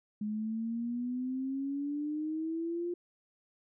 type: exponential sweep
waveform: sine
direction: up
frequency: 208.9 to 352.4 Hz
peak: -32 dBFS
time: 0.21-2.94 s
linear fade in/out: 5 ms
effects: none